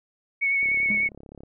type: tone with vibrato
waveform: sine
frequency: 2217 Hz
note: C#7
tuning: in tune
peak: -20 dBFS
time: 0.41-1.09 s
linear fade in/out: 20 ms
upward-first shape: sine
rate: 10 Hz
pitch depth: 18 cents each way
type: click train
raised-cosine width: 2 ms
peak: -30 dBFS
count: 29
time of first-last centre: 0.63-1.435 s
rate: 34.8 Hz
type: tone with exponential decay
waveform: triangle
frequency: 208 Hz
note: G#3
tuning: 3 cents sharp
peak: -23 dBFS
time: 0.9-1.15 s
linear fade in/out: 2 ms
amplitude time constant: 53 ms
effects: none